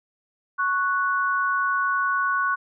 sine tone pair together, 1107 / 1477.7 Hz, C#6 / F#6, -3 / -3 cents, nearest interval perfect fourth, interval 500 cents, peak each -23 dBFS, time 0.58-2.56 s, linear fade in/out 20 ms, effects none

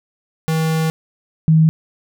square / sine tone pair in turn, 160 / 158.99 Hz, D#3 / D#3, +49 / +38 cents, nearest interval unison, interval 11 cents, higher first, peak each -16 / -8 dBFS, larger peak second, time 0.48-0.9 / 1.48-1.69 s, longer first, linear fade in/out 0 ms, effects none

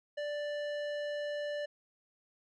square tone with low-pass filter, 587.3 Hz, D5, in tune, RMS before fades -37 dBFS, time 0.17-1.66 s, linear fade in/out 10 ms, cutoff 3300 Hz, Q 0.8, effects none

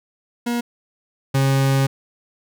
40% pulse tone pair in turn, 238.5 / 135.63 Hz, A#3 / C#3, +40 / -37 cents, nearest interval minor seventh, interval 977 cents, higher first, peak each -19 / -14 dBFS, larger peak second, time 0.46-0.61 / 1.34-1.87 s, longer second, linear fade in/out 10 ms, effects none

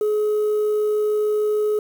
sine tone, 423.4 Hz, G#4, 33 cents sharp, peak -15 dBFS, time 0.01-1.79 s, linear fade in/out 2 ms, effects tanh soft clip ceiling -16 dBFS + 7-bit

